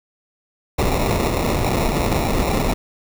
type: noise with sample-and-hold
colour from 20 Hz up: pink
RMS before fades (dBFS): -19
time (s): 0.78-2.74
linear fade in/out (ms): 10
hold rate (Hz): 1575
effects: none